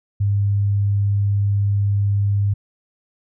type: tone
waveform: sine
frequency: 100.9 Hz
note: G#2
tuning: 49 cents flat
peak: -15 dBFS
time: 0.2-2.54 s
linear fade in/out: 10 ms
effects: none